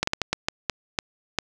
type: slowing click train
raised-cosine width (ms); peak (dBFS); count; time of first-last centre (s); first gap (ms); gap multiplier
0.2; -5; 9; 0.03-1.387; 44; 1.37
effects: none